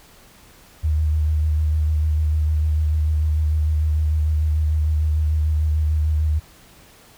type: tone with vibrato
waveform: sine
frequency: 77 Hz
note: D#2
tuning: 17 cents flat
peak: -16 dBFS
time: 0.83-6.4 s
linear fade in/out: 20 ms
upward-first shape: square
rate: 6.7 Hz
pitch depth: 20 cents each way
effects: pink hiss -49 dBFS RMS until 7.17 s